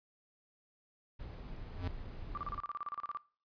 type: noise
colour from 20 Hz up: brown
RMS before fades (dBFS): -45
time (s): 1.19-2.6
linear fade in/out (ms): 10
type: tone with exponential growth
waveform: square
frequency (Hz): 88.8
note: F2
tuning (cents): +29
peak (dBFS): -32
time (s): 1.66-1.88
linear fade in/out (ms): 5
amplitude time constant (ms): 46
type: tone bursts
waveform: sine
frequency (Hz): 1174.7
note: D6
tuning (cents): 0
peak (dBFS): -36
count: 15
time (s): 2.35-3.172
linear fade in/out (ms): 0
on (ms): 24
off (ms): 33
effects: noise-tail reverb RT60 0.4 s tail -20 dB re dry + resampled to 11025 Hz